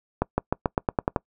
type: accelerating click train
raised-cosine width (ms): 1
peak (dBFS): -7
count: 9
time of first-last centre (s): 0.22-1.162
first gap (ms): 160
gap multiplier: 0.91
effects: noise-tail reverb RT60 0.1 s tail -25 dB re dry